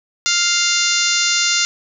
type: harmonic tone with a mistuned harmonic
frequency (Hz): 698.5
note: F5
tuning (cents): 0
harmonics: 2 / 3 / 4 / 5 / 6 / 7 / 8 / 9 / 10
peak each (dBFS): -23 / -23 / -23 / -23 / -23 / -23 / -23 / -23 / -23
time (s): 0.26-1.65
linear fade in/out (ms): 0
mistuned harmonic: 5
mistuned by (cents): +36
effects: none